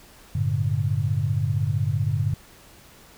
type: tone cluster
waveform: sine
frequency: 97.8 / 113.4 / 143.6 Hz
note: G2 / A#2 / D3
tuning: -4 / -47 / -39 cents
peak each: -25 dBFS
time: 0.35-2.34 s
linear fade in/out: 5 ms
effects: pink hiss -50 dBFS RMS until 3.17 s